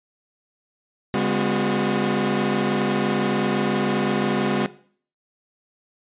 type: tone cluster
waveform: sawtooth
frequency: 140.4 / 203.6 / 251.3 / 361.3 Hz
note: C#3 / G#3 / B3 / F#4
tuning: +22 / -34 / +30 / -41 cents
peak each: -25 / -20 / -22 / -22 dBFS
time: 1.14-4.66 s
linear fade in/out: 0 ms
effects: noise-tail reverb RT60 0.5 s tail -17 dB re dry + resampled to 8000 Hz